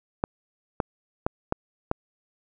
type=clicks; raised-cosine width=1 ms; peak=-9 dBFS; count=5; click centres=0.239 / 0.802 / 1.265 / 1.524 / 1.914 s; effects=none